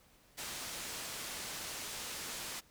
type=low-pass noise; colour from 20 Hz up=white; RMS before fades=-43 dBFS; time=0.37-2.61 s; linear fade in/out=20 ms; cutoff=8500 Hz; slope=12 dB/octave; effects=pink hiss -65 dBFS RMS until 2.7 s